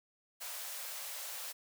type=high-pass noise; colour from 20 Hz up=white; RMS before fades=-43 dBFS; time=0.4-1.53 s; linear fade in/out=20 ms; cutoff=480 Hz; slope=96 dB/octave; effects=none

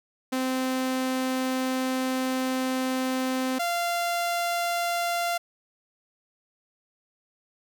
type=tone pair in turn; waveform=sawtooth; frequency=259.1 / 691.7 Hz; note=C4 / F5; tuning=-17 / -17 cents; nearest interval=octave + perfect fourth; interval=1700 cents; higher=second; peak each=-21 dBFS; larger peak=neither; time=0.32-3.59 / 3.59-5.38 s; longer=first; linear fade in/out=10 ms; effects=none

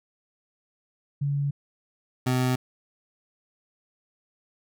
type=tone pair in turn; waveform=sine / 25% pulse; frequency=142 / 127.37 Hz; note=C#3 / C3; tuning=+42 / -46 cents; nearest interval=major second; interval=188 cents; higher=first; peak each=-23 / -18 dBFS; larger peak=second; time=1.21-1.51 / 2.26-2.56 s; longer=neither; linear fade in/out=10 ms; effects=none

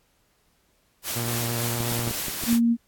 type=noise with tremolo; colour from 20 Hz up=white; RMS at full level=-29 dBFS; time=1.03-2.6 s; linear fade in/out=50 ms; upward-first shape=sine; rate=3.6 Hz; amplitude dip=30%
type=tone with vibrato; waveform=sawtooth; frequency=118.1 Hz; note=A#2; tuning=23 cents sharp; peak=-23 dBFS; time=1.15-2.11 s; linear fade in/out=20 ms; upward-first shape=triangle; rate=8.5 Hz; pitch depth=22 cents each way
type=clicks; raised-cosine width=3 ms; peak=-21 dBFS; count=8; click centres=1.805 / 1.92 / 1.992 / 2.076 / 2.11 / 2.283 / 2.437 / 2.529 s
type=tone; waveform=sine; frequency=233.5 Hz; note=A#3; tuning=3 cents sharp; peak=-17 dBFS; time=2.46-2.77 s; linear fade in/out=50 ms
effects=pink hiss -66 dBFS RMS until 2.87 s + AAC 64 kbps

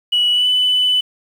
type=tone with pitch glide; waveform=sine; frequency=2937 to 2995 Hz; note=F#7 to F#7; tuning=-13 to +20 cents; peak=-11 dBFS; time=0.12-1.01 s; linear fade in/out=10 ms; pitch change=+33 cents; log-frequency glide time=0.32-0.48 s; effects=tanh soft clip ceiling -8 dBFS + 7-bit

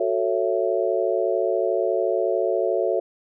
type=chord; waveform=sine; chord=F# minor seventh; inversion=none; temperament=just; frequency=370 / 444 / 555 / 666 Hz; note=F#4 / A4 / C#5 / E5; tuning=0 / +16 / +2 / +18 cents; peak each=-25 dBFS; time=0-3 s; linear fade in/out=5 ms; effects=none

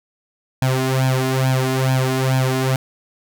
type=tone with flanger; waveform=sawtooth; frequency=130.81 Hz; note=C3; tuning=in tune; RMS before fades=-18 dBFS; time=0.62-2.76 s; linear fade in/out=2 ms; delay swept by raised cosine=1.2 to 2.9 ms; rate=2.3 Hz; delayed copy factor=+0.9; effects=none

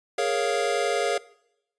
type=chord; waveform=square; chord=Bb minor seventh; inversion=third; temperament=equal; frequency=415.3 / 466.2 / 554.4 / 698.5 Hz; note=Ab4 / Bb4 / Db5 / F5; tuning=0 / 0 / 0 / 0 cents; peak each=-29 dBFS; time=0.18-1.18 s; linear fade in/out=5 ms; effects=noise-tail reverb RT60 0.8 s tail -21 dB re dry + resampled to 22050 Hz

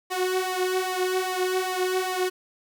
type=tone with flanger; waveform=sawtooth; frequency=370 Hz; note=F#4; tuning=in tune; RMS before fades=-26 dBFS; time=0.1-2.3 s; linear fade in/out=20 ms; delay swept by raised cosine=1 to 3.4 ms; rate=2.5 Hz; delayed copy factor=+0.75; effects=9-bit

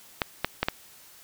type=clicks; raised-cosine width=0.3 ms; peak=-7 dBFS; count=4; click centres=0.218 / 0.446 / 0.63 / 0.685 s; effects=white hiss -52 dBFS RMS until 1.23 s

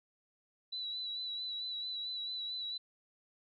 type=tone with vibrato; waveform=sine; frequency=3951 Hz; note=B7; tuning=in tune; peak=-37 dBFS; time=0.72-2.78 s; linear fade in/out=10 ms; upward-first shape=sine; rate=4.5 Hz; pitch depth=32 cents each way; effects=none

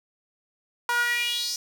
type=tone with high-pass filter sweep; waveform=sawtooth; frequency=479 Hz; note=A#4; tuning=47 cents sharp; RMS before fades=-26 dBFS; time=0.89-1.56 s; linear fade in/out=2 ms; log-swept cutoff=1100 to 5600 Hz; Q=5.2; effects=9-bit

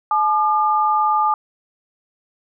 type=tone pair together; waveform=sine; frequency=857 / 1205.4 Hz; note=A5 / D6; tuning=-46 / +45 cents; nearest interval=tritone; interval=591 cents; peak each=-17 dBFS; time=0.11-1.34 s; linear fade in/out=2 ms; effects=none

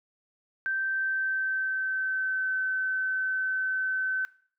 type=tone with pitch glide; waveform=sine; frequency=1559 to 1527.8 Hz; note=G6 to G6; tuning=-10 to -45 cents; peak=-26 dBFS; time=0.66-4.25 s; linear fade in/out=0 ms; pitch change=-35 cents; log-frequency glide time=0.84-2.57 s; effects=noise-tail reverb RT60 0.5 s tail -20 dB re dry

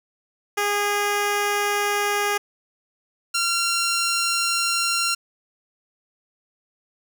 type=tone pair in turn; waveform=10% pulse; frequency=410 / 1376 Hz; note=G#4 / F6; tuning=-22 / -26 cents; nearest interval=octave + major sixth; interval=2096 cents; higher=second; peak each=-12 dBFS; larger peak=neither; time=0.57-2.38 / 3.34-5.15 s; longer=neither; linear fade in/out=10 ms; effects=none

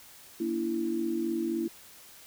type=tone cluster; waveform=sine; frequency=232.8 / 288.3 / 332 Hz; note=A#3 / D4 / E4; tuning=-2 / -32 / +12 cents; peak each=-34 / -37 / -29 dBFS; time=0.4-1.68 s; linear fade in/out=5 ms; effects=white hiss -52 dBFS RMS until 2.26 s

